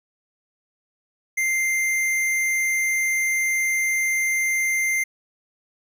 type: tone with hard clipping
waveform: triangle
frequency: 2093 Hz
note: C7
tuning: in tune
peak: -21 dBFS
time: 1.37-5.04 s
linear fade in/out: 10 ms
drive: 18 dB
effects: none